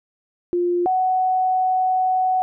sine tone pair in turn, 351.5 / 744.8 Hz, F4 / F#5, +11 / +11 cents, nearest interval octave + minor second, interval 1300 cents, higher second, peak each -17 / -16 dBFS, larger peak second, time 0.53-0.86 / 0.86-2.42 s, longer second, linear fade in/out 0 ms, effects none

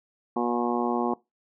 harmonic tone, 120.2 Hz, B2, 46 cents flat, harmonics 2 / 3 / 4 / 5 / 6 / 7 / 8 / 9, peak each -28 / -29 / -34 / -39 / -32 / -32 / -36 / -34 dBFS, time 0.36-1.14 s, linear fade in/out 5 ms, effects noise-tail reverb RT60 0.2 s tail -21 dB re dry

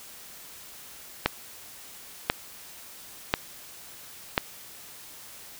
click train, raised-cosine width 0.3 ms, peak -4 dBFS, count 4, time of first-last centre 1.26-4.379 s, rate 0.962 Hz, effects white hiss -46 dBFS RMS until 5.59 s

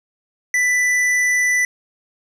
square tone, 1985 Hz, B6, 8 cents sharp, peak -15 dBFS, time 0.54-1.65 s, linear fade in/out 2 ms, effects low-pass 9000 Hz 12 dB/octave + 8-bit

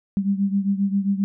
sine beating tone pair, 196 / 203.5 Hz, G3 / G#3, 0 / -35 cents, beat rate 7.5 Hz, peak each -20 / -24 dBFS, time 0.17-1.24 s, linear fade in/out 0 ms, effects none

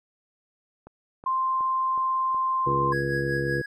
click train, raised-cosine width 1 ms, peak -30 dBFS, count 6, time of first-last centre 0.87-2.715 s, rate 2.71 Hz
sine tone, 1047 Hz, C6, 1 cent sharp, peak -22 dBFS, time 1.26-2.93 s, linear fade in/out 5 ms
harmonic tone, 69.3 Hz, C#2, in tune, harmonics 1 / 2 / 3 / 4 / 5 / 6 / 7, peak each -41 / -29 / -40 / -38 / -30 / -37 / -30 dBFS, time 2.66-3.62 s, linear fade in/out 10 ms
triangle tone with tremolo, 1661.2 Hz, G#6, in tune, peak -25 dBFS, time 2.92-3.66 s, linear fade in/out 5 ms, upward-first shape sine, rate 5.3 Hz, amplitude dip 55%
effects none

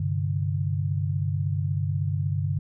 sine chord, G suspended fourth, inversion none, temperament just, 98 / 130.67 / 147 Hz, G2 / C3 / D3, 0 / -2 / +2 cents, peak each -26 / -32 / -27 dBFS, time 0-2.59 s, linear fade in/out 5 ms, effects none

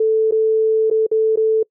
sine tone with dropouts, 440 Hz, A4, in tune, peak -12 dBFS, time 0-1.63 s, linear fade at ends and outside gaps 5 ms, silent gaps 0.311-0.321 / 0.901-0.911 / 1.066-1.114 / 1.359-1.372 s, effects noise-tail reverb RT60 0.1 s tail -26 dB re dry

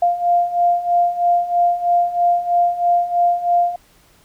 sine beating tone pair, 697 / 700.1 Hz, F5 / F5, -4 / +4 cents, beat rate 3.1 Hz, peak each -19 / -15 dBFS, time 0.02-3.76 s, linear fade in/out 5 ms, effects pink hiss -53 dBFS RMS until 4.24 s

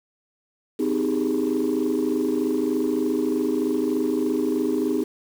sine chord, Ab major seventh, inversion first, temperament equal with one note detuned, 257 / 311.1 / 392 / 415.3 Hz, C4 / Eb4 / G4 / Ab4, -31 / 0 / 0 / 0 cents, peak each -24 / -23 / -26 / -26 dBFS, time 0.79-5.04 s, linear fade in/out 10 ms, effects tanh soft clip ceiling -15 dBFS + 7-bit

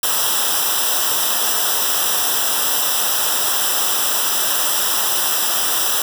white noise with comb filter, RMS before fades -18 dBFS, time 0.03-6.02 s, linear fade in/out 2 ms, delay 0.45 ms, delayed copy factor -0.95, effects none

